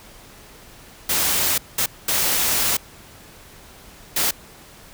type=noise bursts at uneven times; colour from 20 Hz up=white; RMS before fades=-20 dBFS; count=4; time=1.09-1.58 / 1.78-1.86 / 2.08-2.77 / 4.16-4.31 s; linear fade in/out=5 ms; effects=pink hiss -45 dBFS RMS until 4.93 s